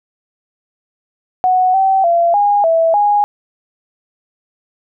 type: tone with pitch steps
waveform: sine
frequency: 739 / 770 / 683 / 818 / 657 / 825 Hz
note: F#5 / G5 / F5 / G#5 / E5 / G#5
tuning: -2 / -31 / -39 / -26 / -6 / -12 cents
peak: -9 dBFS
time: 1.44-3.24 s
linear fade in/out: 0 ms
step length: 300 ms
effects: none